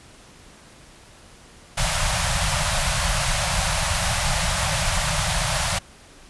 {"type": "band-stop noise", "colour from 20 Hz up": "pink", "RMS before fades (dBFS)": -22, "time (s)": [1.77, 5.79], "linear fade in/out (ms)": 10, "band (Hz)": [180, 550], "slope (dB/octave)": 96, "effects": ["pink hiss -48 dBFS RMS until 6.29 s", "resampled to 24000 Hz"]}